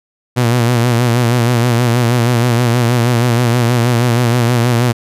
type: tone with vibrato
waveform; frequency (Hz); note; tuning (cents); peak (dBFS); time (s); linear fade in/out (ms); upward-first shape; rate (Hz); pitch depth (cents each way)
sawtooth; 120; B2; -49; -6; 0.36-4.93; 20; sine; 6.3; 68
effects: resampled to 32000 Hz